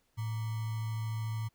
sine tone with sample-and-hold, 110.8 Hz, A2, 13 cents sharp, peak -32 dBFS, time 0.17-1.49 s, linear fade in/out 20 ms, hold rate 1050 Hz, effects pink hiss -74 dBFS RMS until 1.54 s

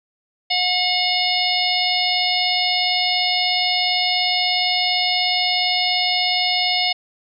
harmonic tone with a mistuned harmonic, 724 Hz, F#5, 38 cents flat, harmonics 1 / 3 / 4 / 5 / 6 / 7, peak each -24 / -24 / -24 / -24 / -24 / -24 dBFS, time 0.5-6.93 s, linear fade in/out 10 ms, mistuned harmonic 7, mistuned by +20 cents, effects none

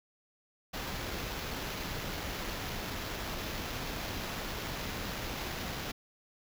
pink noise with sample-and-hold, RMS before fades -38 dBFS, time 0.73-5.92 s, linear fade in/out 10 ms, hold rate 8820 Hz, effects none

